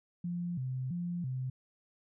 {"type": "tone with vibrato", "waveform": "sine", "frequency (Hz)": 150.2, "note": "D3", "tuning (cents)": 39, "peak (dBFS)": -33, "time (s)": [0.24, 1.5], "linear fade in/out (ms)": 5, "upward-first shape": "square", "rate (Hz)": 1.5, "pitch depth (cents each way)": 260, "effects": []}